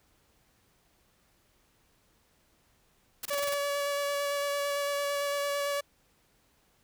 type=noise bursts; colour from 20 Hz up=white; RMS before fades=-36 dBFS; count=7; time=3.23-3.543 s; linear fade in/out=5 ms; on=25 ms; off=23 ms
type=tone with vibrato; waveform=sawtooth; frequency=570 Hz; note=C#5; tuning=48 cents sharp; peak=-25 dBFS; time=3.3-5.81 s; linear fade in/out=10 ms; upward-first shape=square; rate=8.9 Hz; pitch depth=9 cents each way
effects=pink hiss -68 dBFS RMS until 6.83 s